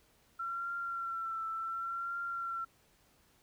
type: tone with vibrato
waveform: sine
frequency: 1356 Hz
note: E6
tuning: 49 cents sharp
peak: -35 dBFS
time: 0.39-2.65 s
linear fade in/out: 10 ms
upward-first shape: triangle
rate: 0.69 Hz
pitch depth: 41 cents each way
effects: pink hiss -68 dBFS RMS until 3.42 s